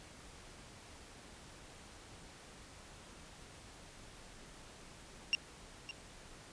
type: tone with echo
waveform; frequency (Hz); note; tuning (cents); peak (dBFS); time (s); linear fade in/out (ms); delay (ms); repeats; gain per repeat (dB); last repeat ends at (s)
35% pulse; 2776; F7; -11; -26; 5.33-5.35; 0; 560; 1; -14; 5.91
effects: pink hiss -55 dBFS RMS until 6.52 s + resampled to 22050 Hz